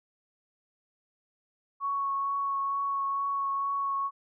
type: tone with vibrato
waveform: sine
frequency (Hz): 1108.7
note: C#6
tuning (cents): 0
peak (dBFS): -27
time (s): 1.8-4.11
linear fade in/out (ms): 50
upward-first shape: triangle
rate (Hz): 2.2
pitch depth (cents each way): 13
effects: none